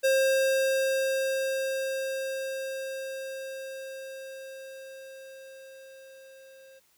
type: tone with level ramp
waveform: square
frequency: 533 Hz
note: C5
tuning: 32 cents sharp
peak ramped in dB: -21 to -51 dBFS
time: 0.03-6.8 s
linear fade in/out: 20 ms
effects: white hiss -66 dBFS RMS until 6.97 s